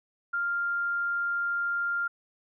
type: tone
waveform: sine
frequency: 1396.9 Hz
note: F6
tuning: in tune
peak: -26 dBFS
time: 0.33-2.08 s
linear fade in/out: 10 ms
effects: none